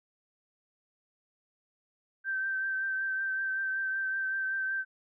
sine tone with vibrato, 1557 Hz, G6, 12 cents flat, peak -29 dBFS, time 2.24-4.85 s, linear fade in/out 50 ms, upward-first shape triangle, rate 5.3 Hz, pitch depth 25 cents each way, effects none

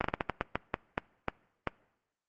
slowing click train, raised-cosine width 0.5 ms, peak -13 dBFS, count 12, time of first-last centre 0.01-1.673 s, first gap 33 ms, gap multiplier 1.28, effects noise-tail reverb RT60 1.0 s tail -24 dB re dry + Opus 24 kbps

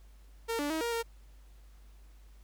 sawtooth tone with pitch steps, 458.2 / 290.6 / 318.5 / 469.7 / 461.3 Hz, A#4 / D4 / D#4 / A#4 / A#4, -30 / -18 / +41 / +13 / -18 cents, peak -27 dBFS, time 0.48-1.03 s, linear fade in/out 20 ms, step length 110 ms, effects added 50 Hz sine -52 dBFS peak until 2.43 s + pink hiss -67 dBFS RMS until 2.43 s

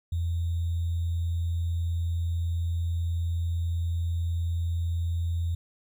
sine tone with sample-and-hold, 84.6 Hz, E2, 45 cents sharp, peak -25 dBFS, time 0.12-5.55 s, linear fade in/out 5 ms, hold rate 3675 Hz, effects none

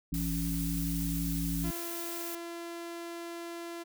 harmonic tone, 56 Hz, A1, 31 cents sharp, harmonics 1 / 3 / 5, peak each -35 / -33 / -36 dBFS, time 0.12-1.71 s, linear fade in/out 5 ms
blue noise, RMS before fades -40 dBFS, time 0.14-2.35 s, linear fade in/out 0 ms
sawtooth tone, 340 Hz, F4, 46 cents flat, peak -35 dBFS, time 1.63-3.84 s, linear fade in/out 20 ms
effects none

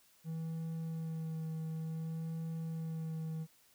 triangle tone with vibrato, 161.3 Hz, E3, 37 cents flat, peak -35 dBFS, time 0.24-3.47 s, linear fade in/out 50 ms, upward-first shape sine, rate 0.56 Hz, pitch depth 17 cents each way, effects white hiss -67 dBFS RMS until 3.74 s

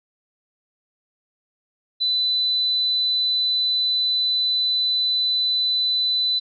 sine tone, 4000 Hz, B7, 21 cents sharp, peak -18 dBFS, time 2-6.4 s, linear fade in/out 20 ms, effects AAC 48 kbps

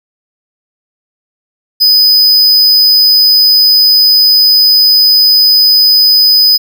square tone, 5000 Hz, D#8, 8 cents sharp, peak -4 dBFS, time 1.8-6.58 s, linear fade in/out 20 ms, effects none

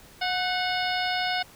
harmonic tone with a mistuned harmonic, 728 Hz, F#5, 28 cents flat, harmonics 1 / 2 / 3 / 4 / 5 / 6 / 7, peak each -28 / -31 / -33 / -34 / -35 / -36 / -36 dBFS, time 0.21-1.43 s, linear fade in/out 10 ms, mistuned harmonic 2, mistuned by +48 cents, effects pink hiss -51 dBFS RMS until 1.55 s

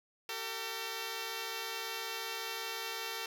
5% pulse tone pair together, 386.4 / 451.7 Hz, G4 / A4, -25 / +45 cents, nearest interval minor third, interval 270 cents, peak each -32 / -27 dBFS, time 0.29-3.26 s, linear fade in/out 2 ms, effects none

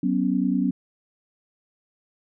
sine chord, F# suspended fourth, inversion none, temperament equal with one note detuned, 187.8 / 246.9 / 277.2 Hz, F#3 / B3 / C#4, +26 / 0 / 0 cents, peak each -24 dBFS, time 0.03-0.71 s, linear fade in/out 5 ms, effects none

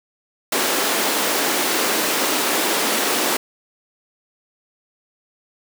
pink high-pass noise, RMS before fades -20 dBFS, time 0.52-3.37 s, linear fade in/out 5 ms, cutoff 270 Hz, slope 24 dB/octave, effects none

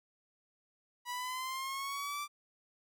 sawtooth exponential sweep, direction up, 974 to 1179 Hz, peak -33 dBFS, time 1.05-2.28 s, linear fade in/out 50 ms, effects none

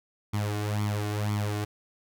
sawtooth tone with flanger, 104.4 Hz, G#2, 10 cents sharp, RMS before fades -29 dBFS, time 0.33-1.65 s, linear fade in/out 10 ms, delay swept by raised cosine 0.89 to 2.79 ms, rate 2 Hz, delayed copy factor +0.75, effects none

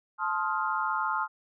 sine chord, F dominant seventh, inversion first, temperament just, 873.1 / 1047.7 / 1257.2 / 1396.9 Hz, A5 / C6 / Eb6 / F6, -14 / +2 / +18 / 0 cents, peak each -32 dBFS, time 0.18-1.28 s, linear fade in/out 50 ms, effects none

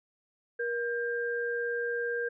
sine tone pair together, 474.5 / 1596 Hz, A#4 / G6, +31 / +31 cents, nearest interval octave + major sixth, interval 2100 cents, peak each -31 / -33 dBFS, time 0.59-2.29 s, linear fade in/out 10 ms, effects none

